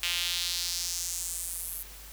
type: tone with high-pass filter sweep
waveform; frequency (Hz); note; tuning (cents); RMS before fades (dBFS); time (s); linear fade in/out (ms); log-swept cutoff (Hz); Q
sawtooth; 174.61; F3; 0; -33; 0.03-1.83; 2; 2800 to 12000; 2.2
effects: added 50 Hz sine -48 dBFS peak until 2.12 s + white hiss -48 dBFS RMS until 2.12 s